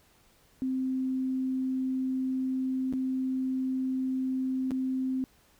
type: tone with dropouts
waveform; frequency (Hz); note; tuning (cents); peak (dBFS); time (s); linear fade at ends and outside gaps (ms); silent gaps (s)
sine; 260.6; C4; -7; -27; 0.62-5.24; 0; 2.926-2.936 / 4.708-4.716
effects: pink hiss -63 dBFS RMS until 5.59 s